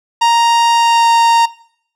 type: tone with pitch glide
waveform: 45% pulse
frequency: 933 to 927.1 Hz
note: A#5 to A#5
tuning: +1 to -10 cents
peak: -8 dBFS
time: 0.21-1.46 s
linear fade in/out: 10 ms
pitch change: -11 cents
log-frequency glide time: 0.73-1.08 s
effects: noise-tail reverb RT60 0.6 s tail -19 dB re dry + low-pass 7000 Hz 12 dB/octave